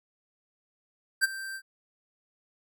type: tone with ADSR envelope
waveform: square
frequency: 1568 Hz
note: G6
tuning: in tune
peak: -19 dBFS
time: 1.21-1.62 s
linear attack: 30 ms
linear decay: 22 ms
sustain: -17 dB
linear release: 65 ms
effects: none